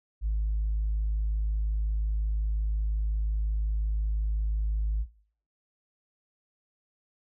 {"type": "tone", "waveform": "sine", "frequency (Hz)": 52.8, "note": "G#1", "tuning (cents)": 29, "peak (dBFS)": -23, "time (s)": [0.21, 5.06], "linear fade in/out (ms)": 50, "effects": ["noise-tail reverb RT60 0.5 s tail -20 dB re dry", "tanh soft clip ceiling -22 dBFS"]}